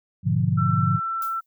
sine chord, G# diminished seventh, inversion none, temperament equal, 103.83 / 123.47 / 146.83 / 174.61 Hz, G#2 / B2 / D3 / F3, 0 / 0 / 0 / 0 cents, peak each -24 dBFS, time 0.23-1 s, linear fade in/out 50 ms
sine tone, 1340 Hz, E6, 28 cents sharp, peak -24 dBFS, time 0.57-1.41 s, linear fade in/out 20 ms
violet noise with exponential decay, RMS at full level -34 dBFS, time 1.22-1.46 s, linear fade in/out 1 ms, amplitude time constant 51 ms
effects none

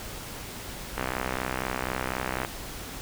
click train, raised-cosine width 0.5 ms, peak -13 dBFS, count 95, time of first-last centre 0.98-2.449 s, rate 64 Hz, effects added 48 Hz sine -48 dBFS peak until 3.01 s + pink hiss -39 dBFS RMS until 3.01 s

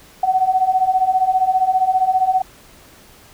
sine beating tone pair, 740 / 755 Hz, F#5 / F#5, 0 / +35 cents, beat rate 15 Hz, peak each -18 / -15 dBFS, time 0.23-2.42 s, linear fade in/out 5 ms, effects pink hiss -46 dBFS RMS until 3.33 s

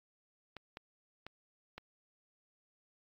clicks, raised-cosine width 0.3 ms, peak -29 dBFS, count 4, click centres 0.567 / 0.771 / 1.266 / 1.78 s, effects AAC 48 kbps

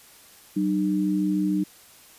sine tone pair together, 190 / 303.5 Hz, F#3 / D#4, +46 / -43 cents, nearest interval minor sixth, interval 811 cents, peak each -24 / -23 dBFS, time 0.56-1.64 s, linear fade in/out 10 ms, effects white hiss -51 dBFS RMS until 2.18 s + resampled to 32000 Hz

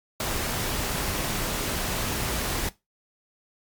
pink noise, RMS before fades -28 dBFS, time 0.2-2.69 s, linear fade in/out 2 ms, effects noise-tail reverb RT60 0.2 s tail -18 dB re dry + MP3 96 kbps

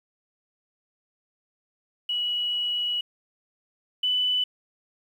sine tone pair in turn, 2927 / 2990 Hz, F#7 / F#7, -19 / +17 cents, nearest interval unison, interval 36 cents, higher second, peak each -24 / -21 dBFS, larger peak second, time 2.09-3.01 / 4.03-4.44 s, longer first, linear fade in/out 5 ms, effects 9-bit

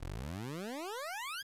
20% pulse exponential sweep, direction up, 36.61 to 1699 Hz, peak -34 dBFS, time 0-1.43 s, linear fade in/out 20 ms, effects resampled to 32000 Hz + 10-bit

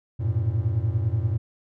triangle tone cluster, 91.3 / 108.2 / 118.5 Hz, F#2 / A2 / A#2, -23 / -29 / +29 cents, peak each -25 / -23 / -24 dBFS, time 0.19-1.38 s, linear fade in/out 20 ms, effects none

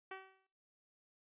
10% pulse tone with exponential decay, 381.8 Hz, G4, 46 cents flat, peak -34 dBFS, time 0.11-0.47 s, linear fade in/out 5 ms, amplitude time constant 78 ms, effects noise-tail reverb RT60 0.6 s tail -25 dB re dry + resampled to 8000 Hz

